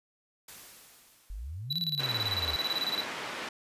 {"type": "noise with exponential decay", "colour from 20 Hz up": "white", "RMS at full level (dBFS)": -46, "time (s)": [0.48, 2.42], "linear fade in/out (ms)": 5, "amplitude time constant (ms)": 420}
{"type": "exponential two-way sweep", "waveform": "sine", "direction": "up then down", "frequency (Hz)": [42.44, 177.3, 72.7], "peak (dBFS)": -36, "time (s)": [1.3, 2.56], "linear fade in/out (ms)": 0, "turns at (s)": 1.79}
{"type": "tone with tremolo", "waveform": "triangle", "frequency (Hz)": 3951, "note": "B7", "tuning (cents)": 0, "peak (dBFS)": -26, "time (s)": [1.7, 3.04], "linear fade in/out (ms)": 10, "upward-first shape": "square", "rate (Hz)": 18, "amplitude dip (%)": 80}
{"type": "band-pass noise", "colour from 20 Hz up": "white", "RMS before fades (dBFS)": -38, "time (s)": [1.99, 3.49], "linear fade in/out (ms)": 5, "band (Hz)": [180, 2500], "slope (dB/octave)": 12}
{"effects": ["resampled to 32000 Hz"]}